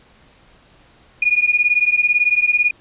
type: beating tone pair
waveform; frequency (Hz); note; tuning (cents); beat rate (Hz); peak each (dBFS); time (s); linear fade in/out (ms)
sine; 2438 / 2456; D#7 / D#7; -36 / -23; 18; -16; 1.22-2.71; 5
effects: pink hiss -51 dBFS RMS until 2.8 s + resampled to 8000 Hz